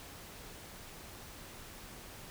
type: silence
effects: pink hiss -50 dBFS RMS until 2.3 s